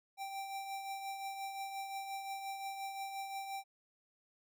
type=tone with tremolo; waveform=square; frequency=783 Hz; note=G5; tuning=2 cents flat; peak=-39 dBFS; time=0.17-3.64 s; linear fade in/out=50 ms; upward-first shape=triangle; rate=5.7 Hz; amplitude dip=50%; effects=none